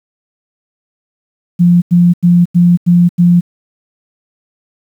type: tone bursts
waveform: sine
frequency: 174.7 Hz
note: F3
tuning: 1 cent sharp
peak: -4 dBFS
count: 6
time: 1.59-3.41 s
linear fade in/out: 20 ms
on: 230 ms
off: 88 ms
effects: 7-bit